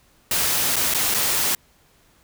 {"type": "noise with dropouts", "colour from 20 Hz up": "white", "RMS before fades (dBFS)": -21, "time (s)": [0.31, 1.55], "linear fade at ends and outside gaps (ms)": 2, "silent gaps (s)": [[0.759, 0.764], [0.939, 0.946], [1.141, 1.145]], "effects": ["pink hiss -58 dBFS RMS until 2.23 s"]}